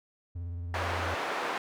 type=tone with vibrato; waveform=triangle; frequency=86.5 Hz; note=F2; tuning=16 cents flat; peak=-32 dBFS; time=0.35-1.15 s; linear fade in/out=10 ms; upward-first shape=square; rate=18 Hz; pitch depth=43 cents each way
type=band-pass noise; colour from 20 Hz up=white; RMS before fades=-33 dBFS; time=0.74-1.58 s; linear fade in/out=2 ms; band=390 to 1400 Hz; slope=12 dB/octave
effects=none